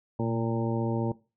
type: harmonic tone with a mistuned harmonic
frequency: 114.4 Hz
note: A#2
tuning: 32 cents flat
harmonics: 1 / 2 / 3 / 4 / 5 / 7 / 8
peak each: -30 / -30 / -33 / -35 / -37 / -41 / -39 dBFS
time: 0.19-1.12 s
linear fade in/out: 5 ms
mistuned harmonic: 1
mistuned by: +56 cents
effects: noise-tail reverb RT60 0.3 s tail -19 dB re dry